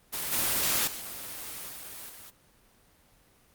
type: noise with level steps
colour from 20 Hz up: white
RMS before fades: -33 / -27 / -39 / -42 / -47 dBFS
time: 0.12-2.31 s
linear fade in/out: 20 ms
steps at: 0.32 / 0.87 / 1.69 / 2.09 s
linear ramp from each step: 5 ms
effects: pink hiss -62 dBFS RMS until 3.54 s + Opus 24 kbps